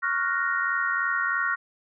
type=chord; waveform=sine; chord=Gb major seventh; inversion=second; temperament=equal; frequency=1108.7 / 1396.9 / 1480 / 1864.7 Hz; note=Db6 / F6 / Gb6 / Bb6; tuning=0 / 0 / 0 / 0 cents; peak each=-30 / -27 / -30 / -28 dBFS; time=0.02-1.56 s; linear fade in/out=20 ms; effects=none